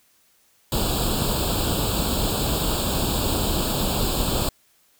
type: noise with comb filter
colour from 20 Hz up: pink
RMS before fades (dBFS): -23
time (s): 0.72-4.49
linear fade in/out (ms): 2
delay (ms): 0.25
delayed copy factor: +1
effects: white hiss -61 dBFS RMS until 4.99 s